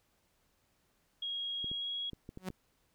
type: tone with pitch glide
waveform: sine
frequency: 3286 to 3315 Hz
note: G#7 to G#7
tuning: -19 to -4 cents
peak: -35 dBFS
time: 1.22-2.1 s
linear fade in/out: 5 ms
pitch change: +15 cents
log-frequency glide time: 1.6-1.93 s
type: clicks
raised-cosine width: 3 ms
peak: -32 dBFS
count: 6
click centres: 1.644 / 1.715 / 2.133 / 2.291 / 2.374 / 2.503 s
type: tone with exponential growth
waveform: sawtooth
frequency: 185.7 Hz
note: F#3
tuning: 7 cents sharp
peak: -29 dBFS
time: 2.38-2.49 s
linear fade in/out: 2 ms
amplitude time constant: 22 ms
effects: pink hiss -74 dBFS RMS until 2.94 s